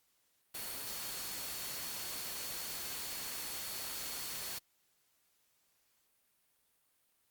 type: tone in noise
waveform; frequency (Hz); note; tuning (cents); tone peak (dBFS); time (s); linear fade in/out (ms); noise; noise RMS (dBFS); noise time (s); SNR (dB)
sine; 4388; C#8; -18; -50; 0.54-4.59; 10; white; -42; 0.54-4.59; -11
effects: white hiss -75 dBFS RMS until 7.3 s + Opus 48 kbps